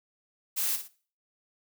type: noise with echo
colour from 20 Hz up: blue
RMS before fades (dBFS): -29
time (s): 0.56-0.77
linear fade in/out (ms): 20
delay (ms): 57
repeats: 2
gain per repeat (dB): -9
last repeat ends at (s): 0.884
effects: noise-tail reverb RT60 0.4 s tail -17 dB re dry